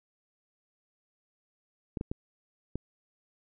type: clicks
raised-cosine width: 3 ms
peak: -20 dBFS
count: 4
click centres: 1.972 / 2.011 / 2.115 / 2.756 s
effects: none